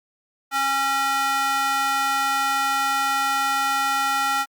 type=tone with high-pass filter; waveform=square; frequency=273.4 Hz; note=C#4; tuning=24 cents flat; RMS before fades=-22 dBFS; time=0.51-4.46 s; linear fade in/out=50 ms; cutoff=1100 Hz; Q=3.5; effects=Opus 48 kbps